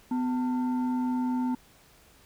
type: tone pair together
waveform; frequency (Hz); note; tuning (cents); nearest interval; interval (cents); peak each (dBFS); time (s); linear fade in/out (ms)
sine; 250.9 / 896; B3 / A5; +28 / +31; octave + minor seventh; 2203; -24 / -33; 0.11-1.55; 5
effects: tanh soft clip ceiling -22 dBFS + pink hiss -58 dBFS RMS until 2.25 s